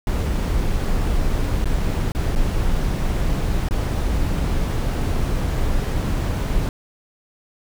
brown noise with dropouts, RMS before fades -20 dBFS, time 0.07-6.69 s, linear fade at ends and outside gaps 1 ms, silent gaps 1.644-1.656 / 2.12-2.149 / 2.352-2.359 / 3.687-3.709 s, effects none

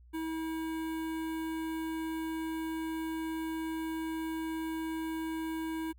square tone with notch filter, 321.6 Hz, E4, 43 cents flat, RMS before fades -36 dBFS, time 0.13-5.93 s, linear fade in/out 20 ms, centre 5400 Hz, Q 0.8, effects added 60 Hz sine -54 dBFS peak until 5.98 s

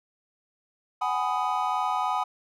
triangle chord, G# minor seventh, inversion third, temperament just, 747.5 / 830.6 / 996.7 / 1245.9 Hz, F#5 / G#5 / B5 / D#6, +17 / 0 / +16 / +2 cents, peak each -28 dBFS, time 1.01-2.24 s, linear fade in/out 10 ms, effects none

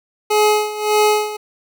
25% pulse tone with tremolo, 423 Hz, G#4, 32 cents sharp, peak -7 dBFS, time 0.3-1.37 s, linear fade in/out 10 ms, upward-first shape sine, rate 1.7 Hz, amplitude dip 80%, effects none

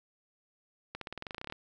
accelerating click train, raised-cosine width 0.3 ms, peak -23 dBFS, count 15, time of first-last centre 0.95-1.524 s, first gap 63 ms, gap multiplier 0.93, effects none

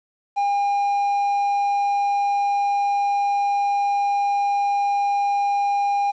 triangle tone, 807 Hz, G#5, 50 cents flat, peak -16 dBFS, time 0.36-6.12 s, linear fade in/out 20 ms, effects resampled to 16000 Hz + 9-bit

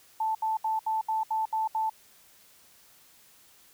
sine tone bursts, 880 Hz, A5, in tune, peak -25 dBFS, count 8, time 0.2-1.897 s, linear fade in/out 5 ms, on 150 ms, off 71 ms, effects white hiss -58 dBFS RMS until 3.73 s

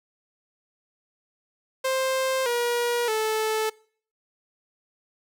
sawtooth tone with pitch steps, 525 / 478.7 / 436.4 Hz, C5 / A#4 / A4, +6 / +46 / -14 cents, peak -19 dBFS, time 1.84-3.7 s, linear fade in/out 10 ms, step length 620 ms, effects noise-tail reverb RT60 0.5 s tail -24 dB re dry

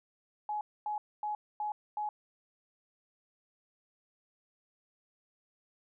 sine tone bursts, 842 Hz, G#5, 24 cents sharp, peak -32 dBFS, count 5, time 0.49-2.09 s, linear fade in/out 2 ms, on 120 ms, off 250 ms, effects none

